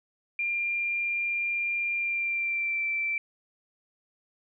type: tone with pitch glide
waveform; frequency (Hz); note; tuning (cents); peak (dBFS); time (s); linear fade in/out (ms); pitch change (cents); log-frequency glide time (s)
sine; 2392 to 2337; D7 to D7; +31 to -9; -26; 0.39-3.18; 2; -40; 1.93-2.86
effects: none